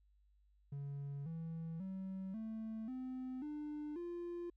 triangle tone with pitch steps, 140.9 / 163.73 / 190.26 / 221.1 / 256.9 / 298.6 / 346.9 Hz, C#3 / E3 / F#3 / A3 / C4 / D4 / F4, +29 / -11 / +49 / +9 / -32 / +29 / -12 cents, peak -39 dBFS, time 0.72-4.5 s, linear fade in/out 5 ms, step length 540 ms, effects tanh soft clip ceiling -35 dBFS + added 50 Hz sine -68 dBFS peak until 4.56 s

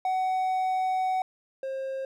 triangle tone pair in turn, 749 / 533.6 Hz, F#5 / C5, +21 / +34 cents, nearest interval tritone, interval 587 cents, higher first, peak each -22 / -28 dBFS, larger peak first, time 0.05-1.22 / 1.63-2.05 s, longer first, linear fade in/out 2 ms, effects none

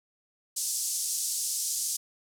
pink band-pass noise, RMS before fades -31 dBFS, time 0.56-1.97 s, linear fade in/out 10 ms, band 5700 to 11000 Hz, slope 24 dB/octave, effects none

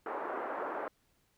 pink band-pass noise, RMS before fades -38 dBFS, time 0.06-0.88 s, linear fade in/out 2 ms, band 380 to 1400 Hz, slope 24 dB/octave, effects pink hiss -73 dBFS RMS until 1.37 s

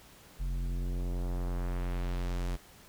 square tone with low-pass filter sweep, 44.38 Hz, F1, 29 cents sharp, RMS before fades -33 dBFS, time 0.39-2.57 s, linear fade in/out 20 ms, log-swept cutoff 130 to 11000 Hz, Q 0.82, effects pink hiss -56 dBFS RMS until 2.88 s

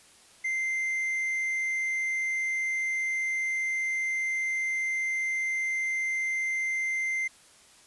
triangle tone, 2085 Hz, C7, 7 cents flat, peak -25 dBFS, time 0.44-7.28 s, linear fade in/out 10 ms, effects white hiss -56 dBFS RMS until 7.86 s + resampled to 24000 Hz

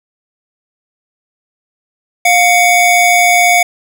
square tone pair together, 706.6 / 2241 Hz, F5 / C#7, +20 / +18 cents, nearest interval octave + minor sixth, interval 1998 cents, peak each -10 dBFS, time 2.25-3.63 s, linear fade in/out 5 ms, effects none

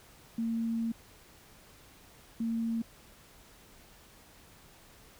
sine tone bursts at uneven times, 228.4 Hz, A#3, 35 cents flat, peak -29 dBFS, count 2, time 0.38-0.92 / 2.4-2.82 s, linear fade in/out 5 ms, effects pink hiss -57 dBFS RMS until 5.19 s

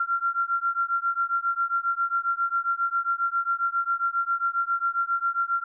sine beating tone pair, 1372 / 1379.4 Hz, F6 / F6, -31 / -22 cents, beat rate 7.4 Hz, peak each -26 / -26 dBFS, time 0-5.64 s, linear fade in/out 5 ms, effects none

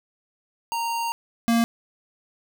square tone pair in turn, 927 / 231.8 Hz, A#5 / A#3, -10 / -10 cents, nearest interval 2 octaves, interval 2400 cents, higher first, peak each -25 / -18 dBFS, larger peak second, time 0.72-1.12 / 1.48-1.64 s, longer first, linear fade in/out 0 ms, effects none

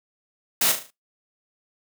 white noise with echo, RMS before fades -20 dBFS, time 0.61-0.72 s, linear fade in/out 5 ms, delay 37 ms, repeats 5, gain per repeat -7 dB, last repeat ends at 0.905 s, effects noise-tail reverb RT60 0.2 s tail -22 dB re dry + high-pass 150 Hz 12 dB/octave

